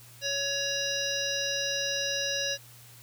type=harmonic tone with a mistuned harmonic; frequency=560 Hz; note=C#5; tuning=18 cents sharp; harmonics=1 / 3 / 5 / 7 / 9 / 10; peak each=-35 / -35 / -35 / -35 / -35 / -35 dBFS; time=0.21-2.58 s; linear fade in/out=50 ms; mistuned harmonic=10; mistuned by=+56 cents; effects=added 119 Hz sine -53 dBFS peak until 3.02 s + white hiss -53 dBFS RMS until 3.02 s